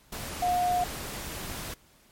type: tone in noise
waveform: sine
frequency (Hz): 717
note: F5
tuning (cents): +45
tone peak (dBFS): -23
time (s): 0.42-0.84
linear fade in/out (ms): 5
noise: pink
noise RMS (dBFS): -37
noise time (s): 0.12-1.74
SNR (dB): +11
effects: pink hiss -60 dBFS RMS until 2.11 s + MP3 64 kbps